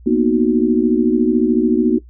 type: chord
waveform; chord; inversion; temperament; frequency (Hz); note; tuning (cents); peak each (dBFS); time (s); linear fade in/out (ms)
sine; B major seventh; third; equal; 233.1 / 246.9 / 311.1 / 370; A#3 / B3 / D#4 / F#4; 0 / 0 / 0 / 0; -17; 0.06-1.99; 10
effects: noise-tail reverb RT60 0.1 s tail -17 dB re dry + added 60 Hz sine -38 dBFS peak until 2.09 s